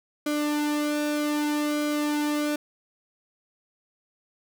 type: tone with flanger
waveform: sawtooth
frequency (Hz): 296.9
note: D4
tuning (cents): +19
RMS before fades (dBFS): -26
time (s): 0.26-2.56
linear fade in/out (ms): 5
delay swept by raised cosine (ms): 1.1 to 2.4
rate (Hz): 0.64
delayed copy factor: -0.65
effects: none